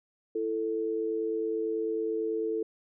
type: tone pair together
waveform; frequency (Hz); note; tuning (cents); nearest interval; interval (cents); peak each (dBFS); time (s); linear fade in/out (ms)
sine; 332.7 / 441.8; E4 / A4; +16 / +7; perfect fourth; 491; -33 / -29; 0.35-2.63; 5
effects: none